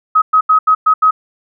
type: tone bursts at uneven times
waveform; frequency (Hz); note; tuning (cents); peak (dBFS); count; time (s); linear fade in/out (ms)
sine; 1269; D#6; +34; -6; 6; 0.15-0.22 / 0.33-0.41 / 0.49-0.59 / 0.67-0.75 / 0.86-0.94 / 1.02-1.11; 10
effects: none